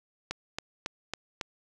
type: click train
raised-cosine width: 0.2 ms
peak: -15 dBFS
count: 5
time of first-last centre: 0.31-1.412 s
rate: 3.63 Hz
effects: none